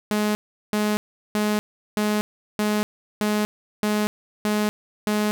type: tone bursts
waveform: sawtooth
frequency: 210.6 Hz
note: G#3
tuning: 24 cents sharp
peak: -16 dBFS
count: 9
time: 0.11-5.31 s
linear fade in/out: 0 ms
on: 240 ms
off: 380 ms
effects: none